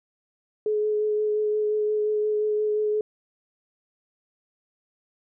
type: tone with vibrato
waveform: sine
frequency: 424.3 Hz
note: G#4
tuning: 37 cents sharp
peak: -21 dBFS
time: 0.66-3.01 s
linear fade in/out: 2 ms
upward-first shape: sine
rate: 5.7 Hz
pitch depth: 13 cents each way
effects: none